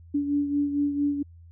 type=beating tone pair; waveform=sine; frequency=286.9 / 291.3 Hz; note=D4 / D4; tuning=-40 / -14 cents; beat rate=4.4 Hz; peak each=-23 / -31 dBFS; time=0.14-1.23 s; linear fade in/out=10 ms; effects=added 84 Hz sine -46 dBFS peak until 1.51 s